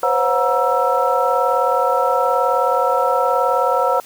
sine tone cluster, 504 / 543 / 727 / 946 / 1327 Hz, B4 / C#5 / F#5 / A#5 / E6, +35 / -36 / -31 / +25 / +11 cents, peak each -20 dBFS, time 0.03-4 s, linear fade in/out 2 ms, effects tanh soft clip ceiling -2 dBFS + white hiss -43 dBFS RMS until 4.05 s

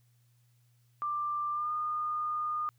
sine tone with pitch glide, 1184 to 1220.8 Hz, D6 to D#6, +14 to -33 cents, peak -30 dBFS, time 1.02-2.69 s, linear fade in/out 0 ms, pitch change +53 cents, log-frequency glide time 1.52-1.72 s, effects added 120 Hz sine -64 dBFS peak until 2.78 s + white hiss -75 dBFS RMS until 2.78 s

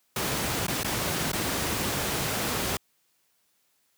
pink noise with dropouts, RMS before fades -28 dBFS, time 0.16-2.77 s, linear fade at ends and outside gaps 2 ms, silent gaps 0.667-0.681 / 0.833-0.845 / 1.318-1.331 s, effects white hiss -70 dBFS RMS until 3.97 s + high-pass 80 Hz 12 dB/octave

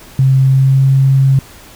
sine tone with pitch glide, 133.1 to 134.88 Hz, C3 to C#3, +30 to -47 cents, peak -6 dBFS, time 0.19-1.39 s, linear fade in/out 2 ms, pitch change +23 cents, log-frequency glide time 0.4-0.9 s, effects pink hiss -38 dBFS RMS until 1.75 s

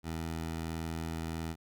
15% pulse tone, 81.5 Hz, E2, 19 cents flat, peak -29 dBFS, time 0.03-1.56 s, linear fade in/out 50 ms, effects none

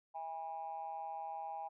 sine tone with amplitude modulation, 812 Hz, G#5, 39 cents flat, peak -36 dBFS, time 0.14-1.69 s, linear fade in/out 20 ms, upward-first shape sine, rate 162 Hz, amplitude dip 85%, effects tanh soft clip ceiling -33 dBFS

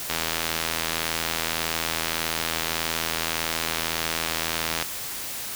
click train, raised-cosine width 0.2 ms, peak -7 dBFS, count 387, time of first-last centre 0.1-4.825 s, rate 81.7 Hz, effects white hiss -33 dBFS RMS until 5.55 s

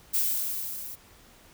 violet noise with level ramp, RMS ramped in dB -24 to -40 dBFS, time 0.13-0.96 s, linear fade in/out 20 ms, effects pink hiss -55 dBFS RMS until 1.53 s

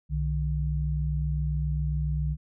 sine tone pair together, 63.45 / 150.9 Hz, B1 / D3, +47 / +47 cents, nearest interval octave + minor third, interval 1500 cents, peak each -27 / -28 dBFS, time 0.09-2.37 s, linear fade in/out 50 ms, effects none

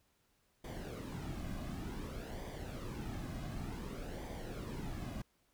brown noise with flanger, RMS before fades -43 dBFS, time 0.64-5.22 s, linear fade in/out 5 ms, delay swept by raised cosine 0.73 to 2.23 ms, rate 0.55 Hz, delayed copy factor -0.6, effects pink hiss -75 dBFS RMS until 5.53 s

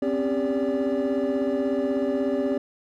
triangle tone cluster, 258 / 274.4 / 399.8 / 576 Hz, C4 / C#4 / G4 / D5, -24 / -17 / +34 / -34 cents, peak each -25 dBFS, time 0.02-2.58 s, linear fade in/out 5 ms, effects tanh soft clip ceiling -14 dBFS

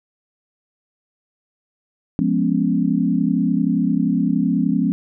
sine chord, C# dominant seventh, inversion first, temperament equal, 174.61 / 207.7 / 246.9 / 277.2 Hz, E#3 / G#3 / B3 / C#4, 0 / 0 / 0 / 0 cents, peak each -21 dBFS, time 2.19-4.92 s, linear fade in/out 0 ms, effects none

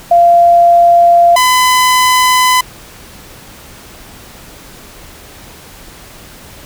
sine / sawtooth tone pair in turn, 690 / 1008.9 Hz, F5 / B5, -21 / +37 cents, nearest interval perfect fifth, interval 658 cents, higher second, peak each -3 dBFS, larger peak neither, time 0.11-1.36 / 1.36-2.61 s, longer neither, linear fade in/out 5 ms, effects pink hiss -35 dBFS RMS until 6.65 s

